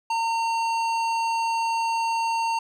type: tone with hard clipping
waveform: sine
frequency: 913 Hz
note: A#5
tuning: 36 cents flat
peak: -24 dBFS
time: 0.1-2.59 s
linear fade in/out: 5 ms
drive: 13 dB
effects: none